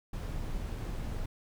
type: noise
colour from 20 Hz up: brown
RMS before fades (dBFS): -36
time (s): 0.13-1.26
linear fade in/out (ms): 5
effects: none